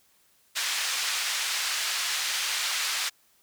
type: band-pass noise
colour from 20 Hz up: white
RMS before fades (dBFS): -29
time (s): 0.55-3.1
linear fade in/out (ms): 20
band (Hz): 1300 to 5600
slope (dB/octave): 12
effects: white hiss -64 dBFS RMS until 3.42 s